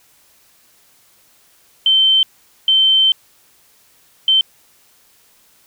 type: tone bursts at uneven times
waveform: sine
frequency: 3100 Hz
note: G7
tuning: 20 cents flat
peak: -9 dBFS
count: 3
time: 1.86-2.23 / 2.68-3.12 / 4.28-4.41 s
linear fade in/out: 2 ms
effects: white hiss -53 dBFS RMS until 5.66 s